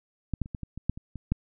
clicks, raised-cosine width 5 ms, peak -16 / -15 / -29 / -21 / -23 / -25 / -12 / -27 / -25 / -12 dBFS, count 10, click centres 0.337 / 0.417 / 0.459 / 0.548 / 0.633 / 0.776 / 0.896 / 0.975 / 1.157 / 1.32 s, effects none

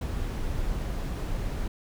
brown noise, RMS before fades -30 dBFS, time 0.01-1.68 s, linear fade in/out 5 ms, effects none

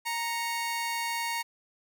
sawtooth tone pair together, 932.3 / 2207 Hz, A#5 / C#7, 0 / -8 cents, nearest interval octave + minor third, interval 1492 cents, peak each -27 / -32 dBFS, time 0.05-1.43 s, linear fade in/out 20 ms, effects none

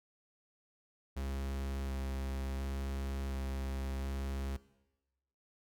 45% pulse tone with vibrato, 67.4 Hz, C#2, 48 cents flat, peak -36 dBFS, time 1.16-4.57 s, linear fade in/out 10 ms, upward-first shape square, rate 0.7 Hz, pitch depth 10 cents each way, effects noise-tail reverb RT60 1.0 s tail -18 dB re dry

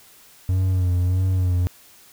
triangle tone with vibrato, 91.3 Hz, F#2, 23 cents flat, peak -15 dBFS, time 0.49-1.67 s, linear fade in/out 0 ms, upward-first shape sine, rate 1.6 Hz, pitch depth 46 cents each way, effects white hiss -50 dBFS RMS until 2.12 s

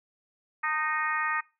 harmonic tone with a mistuned harmonic, 309.6 Hz, D#4, 9 cents flat, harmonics 3 / 4 / 5 / 6 / 7 / 8, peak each -34 / -30 / -37 / -30 / -38 / -40 dBFS, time 0.63-1.41 s, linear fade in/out 10 ms, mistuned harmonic 3, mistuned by -39 cents, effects noise-tail reverb RT60 0.3 s tail -23 dB re dry

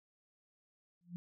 sine tone with exponential growth, 174.61 Hz, F3, in tune, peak -37 dBFS, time 1.01-1.16 s, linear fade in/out 0 ms, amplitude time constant 31 ms, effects none

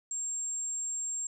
sine tone, 7459 Hz, A#8, in tune, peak -32 dBFS, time 0.11-1.27 s, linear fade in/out 2 ms, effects none

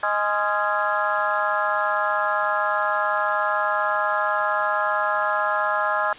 harmonic tone with a mistuned harmonic, 207.7 Hz, G#3, in tune, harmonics 3 / 4 / 5 / 6 / 7 / 8, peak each -27 / -27 / -27 / -27 / -27 / -27 dBFS, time 0.03-6.13 s, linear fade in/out 2 ms, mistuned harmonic 7, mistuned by -88 cents, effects white hiss -42 dBFS RMS until 6.18 s + resampled to 8000 Hz

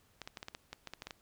clicks, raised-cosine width 0.2 ms, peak -25 dBFS, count 12, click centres 0.217 / 0.275 / 0.372 / 0.429 / 0.484 / 0.549 / 0.73 / 0.873 / 0.936 / 1.021 / 1.07 / 1.108 s, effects pink hiss -69 dBFS RMS until 1.21 s

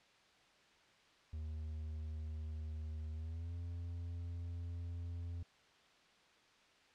triangle tone with pitch glide, 77.78 to 85.81 Hz, D#2 to F2, 0 to -30 cents, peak -39 dBFS, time 1.33-5.43 s, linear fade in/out 5 ms, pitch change +170 cents, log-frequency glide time 3.12-3.54 s, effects white hiss -67 dBFS RMS until 6.94 s + low-pass 4000 Hz 12 dB/octave

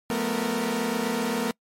sawtooth tone cluster, 179.5 / 218.6 / 246.5 / 463.4 Hz, F3 / A3 / B3 / A#4, +48 / -11 / -3 / -10 cents, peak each -32 / -25 / -25 / -26 dBFS, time 0.1-1.51 s, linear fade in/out 0 ms, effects noise-tail reverb RT60 0.1 s tail -26 dB re dry + MP3 64 kbps

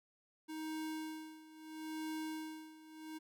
square tone with tremolo, 314 Hz, D#4, 16 cents sharp, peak -40 dBFS, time 0.48-3.19 s, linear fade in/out 20 ms, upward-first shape sine, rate 0.75 Hz, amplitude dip 85%, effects none

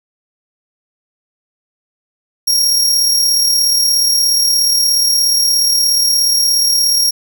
sawtooth tone with amplitude modulation, 5588 Hz, F8, in tune, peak -6 dBFS, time 2.47-7.11 s, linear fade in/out 10 ms, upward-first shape sine, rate 36.9 Hz, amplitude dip 35%, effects none

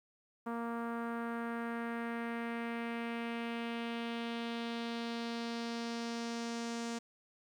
sawtooth tone with low-pass filter sweep, 233.1 Hz, A#3, in tune, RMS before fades -39 dBFS, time 0.46-6.99 s, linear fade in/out 10 ms, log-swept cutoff 1200 to 6900 Hz, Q 2.1, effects 11-bit

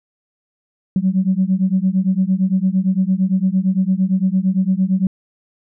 sine beating tone pair, 184.1 / 192.9 Hz, F#3 / G3, -8 / -28 cents, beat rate 8.8 Hz, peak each -16 dBFS, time 0.96-5.07 s, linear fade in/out 2 ms, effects tanh soft clip ceiling -6 dBFS

